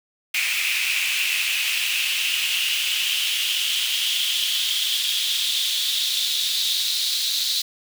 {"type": "noise with high-pass filter sweep", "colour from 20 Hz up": "pink", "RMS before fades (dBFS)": -23, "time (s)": [0.34, 7.62], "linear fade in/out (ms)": 5, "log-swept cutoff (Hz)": [2400, 4000], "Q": 5.4, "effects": []}